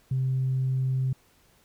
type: tone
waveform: sine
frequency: 130.81 Hz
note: C3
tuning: in tune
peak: -22 dBFS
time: 0.11-1.13 s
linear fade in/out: 5 ms
effects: tanh soft clip ceiling -19 dBFS + pink hiss -62 dBFS RMS until 1.64 s